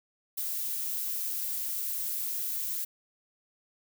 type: noise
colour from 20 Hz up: violet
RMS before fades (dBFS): -33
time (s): 0.37-2.85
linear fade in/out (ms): 10
effects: none

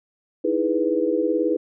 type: chord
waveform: sine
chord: E major seventh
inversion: third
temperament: equal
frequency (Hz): 311.1 / 329.6 / 415.3 / 493.9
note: D#4 / E4 / G#4 / B4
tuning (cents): 0 / 0 / 0 / 0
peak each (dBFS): -25 / -24 / -25 / -23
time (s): 0.44-1.57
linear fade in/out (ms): 10
effects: none

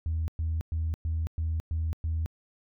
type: tone bursts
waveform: sine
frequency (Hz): 80.6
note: E2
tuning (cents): -38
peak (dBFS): -25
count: 7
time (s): 0.06-2.26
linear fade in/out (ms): 0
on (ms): 220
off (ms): 110
effects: tanh soft clip ceiling -23 dBFS

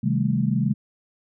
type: chord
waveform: sine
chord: A half-diminished seventh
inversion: first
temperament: just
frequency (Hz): 132 / 158.4 / 198 / 220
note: C3 / Eb3 / G3 / A3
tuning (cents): +16 / +31 / +18 / 0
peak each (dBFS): -24 / -26 / -24 / -25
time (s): 0.03-0.74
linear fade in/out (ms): 10
effects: none

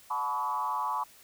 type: tone with frequency modulation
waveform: sine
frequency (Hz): 998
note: B5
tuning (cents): +18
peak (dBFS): -28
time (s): 0.1-1.04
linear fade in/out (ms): 10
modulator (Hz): 132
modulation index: 1.3
effects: white hiss -56 dBFS RMS until 1.23 s

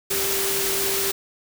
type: tone in noise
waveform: sine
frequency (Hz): 392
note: G4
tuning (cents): 0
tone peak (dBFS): -28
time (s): 0.1-1.12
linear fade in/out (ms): 10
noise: white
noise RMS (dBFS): -24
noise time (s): 0.1-1.12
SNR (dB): -7
effects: none

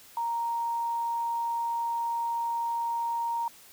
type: tone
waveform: sine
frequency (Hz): 932.3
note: A#5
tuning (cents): 0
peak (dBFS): -27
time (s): 0.17-3.48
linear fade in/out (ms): 2
effects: white hiss -53 dBFS RMS until 3.72 s

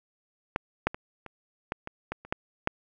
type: clicks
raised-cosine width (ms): 0.5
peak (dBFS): -11 / -8 / -21 / -26 / -14 / -21 / -17 / -30 / -12 / -9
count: 10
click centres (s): 0.561 / 0.87 / 0.945 / 1.263 / 1.721 / 1.874 / 2.12 / 2.25 / 2.325 / 2.674
effects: none

